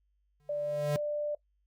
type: tone with exponential growth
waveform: square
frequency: 146.83 Hz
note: D3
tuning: in tune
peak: -28 dBFS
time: 0.4-0.96 s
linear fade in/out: 0 ms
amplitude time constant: 120 ms
type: tone with pitch glide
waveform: sine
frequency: 587.3 to 592.1 Hz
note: D5 to D5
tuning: 0 to +14 cents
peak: -30 dBFS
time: 0.49-1.35 s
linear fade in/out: 5 ms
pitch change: +14 cents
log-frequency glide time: 0.62-0.7 s
effects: noise-tail reverb RT60 0.1 s tail -20 dB re dry + added 50 Hz sine -70 dBFS peak until 1.66 s